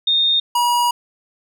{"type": "tone pair in turn", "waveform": ["sine", "square"], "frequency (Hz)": [3669, 962.3], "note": ["A#7", "B5"], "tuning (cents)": [-28, -45], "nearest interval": "octave + major seventh", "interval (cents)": 2317, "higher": "first", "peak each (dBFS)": [-13, -15], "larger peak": "first", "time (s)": [[0.07, 0.4], [0.55, 0.91]], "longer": "second", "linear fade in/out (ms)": 5, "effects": []}